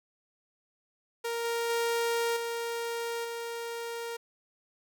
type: tone with level steps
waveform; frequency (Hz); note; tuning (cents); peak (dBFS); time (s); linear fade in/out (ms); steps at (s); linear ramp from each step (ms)
sawtooth; 466.2; A#4; 0; -27 / -25 / -23 / -28 / -31; 1.24-4.17; 10; 1.44 / 1.69 / 2.36 / 3.24; 10
effects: none